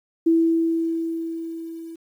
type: tone with level ramp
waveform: sine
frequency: 329.4 Hz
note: E4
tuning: 1 cent flat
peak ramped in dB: -13 to -34 dBFS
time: 0.26-1.96 s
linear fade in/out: 10 ms
effects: 9-bit